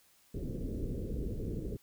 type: low-pass noise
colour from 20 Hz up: pink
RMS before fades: -37 dBFS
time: 0.34-1.77 s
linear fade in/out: 5 ms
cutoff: 490 Hz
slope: 48 dB/octave
effects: white hiss -66 dBFS RMS until 1.82 s